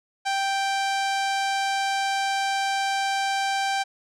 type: tone with low-pass filter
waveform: sawtooth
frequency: 784 Hz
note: G5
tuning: in tune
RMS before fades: -25 dBFS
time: 0.25-3.84 s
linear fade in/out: 20 ms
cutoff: 6700 Hz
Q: 0.94
effects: none